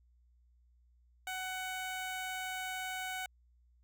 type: tone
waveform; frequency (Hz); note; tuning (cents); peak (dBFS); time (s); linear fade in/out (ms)
15% pulse; 747; F#5; +16; -31; 1.27-3.26; 2
effects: added 60 Hz sine -64 dBFS peak until 3.83 s